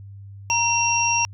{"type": "tone cluster", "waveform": "sine", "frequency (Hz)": [937, 2727, 5640], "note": ["A#5", "F7", "F8"], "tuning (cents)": [9, -42, 16], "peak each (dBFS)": -22, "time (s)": [0.5, 1.25], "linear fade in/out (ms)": 0, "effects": ["added 99 Hz sine -37 dBFS peak until 1.33 s"]}